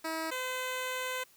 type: tone pair in turn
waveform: 10% pulse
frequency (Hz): 321.7 / 510.7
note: E4 / C5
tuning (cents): -42 / -42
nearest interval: minor sixth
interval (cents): 800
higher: second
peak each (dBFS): -25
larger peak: neither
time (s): 0.04-0.31 / 0.31-1.24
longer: second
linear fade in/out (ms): 10
effects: white hiss -62 dBFS RMS until 1.36 s